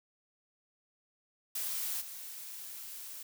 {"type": "noise with level steps", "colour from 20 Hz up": "blue", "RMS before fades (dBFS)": [-36, -45], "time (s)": [1.55, 3.23], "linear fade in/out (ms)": 5, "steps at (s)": 2, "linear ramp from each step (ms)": 20, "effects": []}